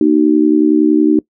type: tone with amplitude modulation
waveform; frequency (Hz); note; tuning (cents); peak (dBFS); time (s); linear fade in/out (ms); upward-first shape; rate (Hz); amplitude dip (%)
sine; 307.2; D#4; -22; -3; 0.01-1.19; 2; sine; 70.8; 95
effects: noise-tail reverb RT60 0.1 s tail -22 dB re dry